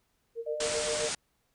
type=tone with tremolo; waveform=sine; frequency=461.4 Hz; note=A#4; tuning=18 cents flat; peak=-30 dBFS; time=0.35-1.11 s; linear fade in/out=50 ms; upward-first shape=sine; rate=7.6 Hz; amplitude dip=90%
type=tone; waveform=sine; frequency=603 Hz; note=D5; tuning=46 cents sharp; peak=-33 dBFS; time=0.46-1.09 s; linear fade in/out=10 ms
type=low-pass noise; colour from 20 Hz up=white; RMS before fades=-34 dBFS; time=0.6-1.15 s; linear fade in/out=5 ms; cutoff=9300 Hz; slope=96 dB/octave
effects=pink hiss -74 dBFS RMS until 1.54 s